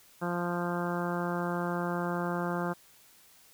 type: harmonic tone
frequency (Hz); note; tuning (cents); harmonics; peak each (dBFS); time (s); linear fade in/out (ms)
174.61; F3; 0; 1 / 2 / 3 / 4 / 5 / 6 / 7 / 8 / 9; -33 / -36 / -38 / -39 / -40 / -41 / -41 / -42 / -43; 0.21-2.74; 20
effects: white hiss -59 dBFS RMS until 3.53 s

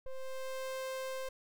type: ring-modulated tone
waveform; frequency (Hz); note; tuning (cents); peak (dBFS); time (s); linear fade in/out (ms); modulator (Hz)
square; 262.3; C4; +4; -35; 0.06-1.29; 5; 262
effects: none

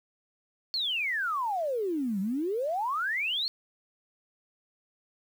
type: exponential two-way sweep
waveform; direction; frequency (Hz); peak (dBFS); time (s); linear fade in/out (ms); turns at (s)
sine; down then up; 4435 to 185 to 4435; -27; 0.74-3.48; 0; 2.2
effects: 9-bit

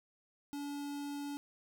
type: tone with notch filter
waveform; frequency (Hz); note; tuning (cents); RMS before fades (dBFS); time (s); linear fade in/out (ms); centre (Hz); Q
square; 286.5; D4; -43; -41; 0.53-1.37; 0; 1800; 1.6
effects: none

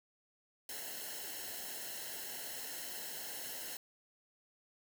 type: noise with comb filter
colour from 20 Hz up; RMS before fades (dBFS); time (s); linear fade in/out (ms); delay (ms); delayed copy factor
white; -44; 0.69-3.77; 2; 0.84; -0.75
effects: none

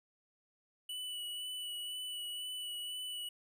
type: tone with vibrato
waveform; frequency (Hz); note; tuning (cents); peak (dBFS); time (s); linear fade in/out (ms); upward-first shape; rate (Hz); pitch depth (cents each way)
square; 2960; F#7; 0; -40; 0.89-3.29; 5; sine; 2; 18
effects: none

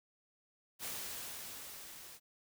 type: noise with level ramp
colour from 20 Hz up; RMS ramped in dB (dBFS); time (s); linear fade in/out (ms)
white; -41 to -53; 0.79-2.2; 50
effects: none

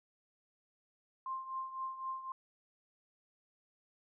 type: tone with tremolo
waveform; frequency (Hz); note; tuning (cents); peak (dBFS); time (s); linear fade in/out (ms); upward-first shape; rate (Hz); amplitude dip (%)
sine; 1053; C6; +11; -35; 1.26-2.32; 2; triangle; 3.9; 75
effects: none

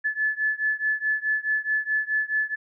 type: beating tone pair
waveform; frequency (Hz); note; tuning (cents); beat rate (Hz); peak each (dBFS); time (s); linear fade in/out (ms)
sine; 1727 / 1731.7; A6 / A6; -33 / -28; 4.7; -25 / -26; 0.04-2.56; 20
effects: none

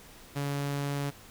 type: tone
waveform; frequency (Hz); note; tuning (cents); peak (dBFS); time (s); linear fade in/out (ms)
sawtooth; 141.9; C#3; +41; -26; 0.35-1.11; 20
effects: pink hiss -52 dBFS RMS until 1.3 s

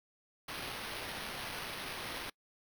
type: noise with sample-and-hold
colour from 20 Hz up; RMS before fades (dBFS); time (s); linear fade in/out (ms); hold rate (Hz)
violet; -42; 0.48-2.3; 5; 7350
effects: noise-tail reverb RT60 0.1 s tail -25 dB re dry

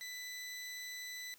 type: tone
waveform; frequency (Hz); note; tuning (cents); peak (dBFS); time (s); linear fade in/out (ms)
20% pulse; 1992; B6; +14; -38; 0.01-1.34; 0
effects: white hiss -63 dBFS RMS until 1.38 s

